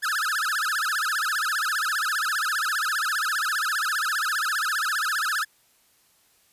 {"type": "tone with vibrato", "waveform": "45% pulse", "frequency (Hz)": 1480, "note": "F#6", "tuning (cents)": 0, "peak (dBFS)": -23, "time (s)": [0.02, 5.45], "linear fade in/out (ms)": 20, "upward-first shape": "sine", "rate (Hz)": 15, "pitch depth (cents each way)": 300, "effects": ["white hiss -62 dBFS RMS until 6.52 s", "resampled to 32000 Hz"]}